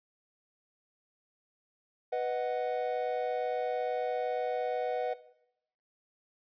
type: chord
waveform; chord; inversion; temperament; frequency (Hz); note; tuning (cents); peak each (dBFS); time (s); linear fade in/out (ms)
triangle; B major; none; equal; 493.9 / 622.3 / 740; B4 / D#5 / F#5; 0 / 0 / 0; -30 / -34 / -32; 2.12-5.14; 10
effects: noise-tail reverb RT60 0.8 s tail -17 dB re dry + resampled to 11025 Hz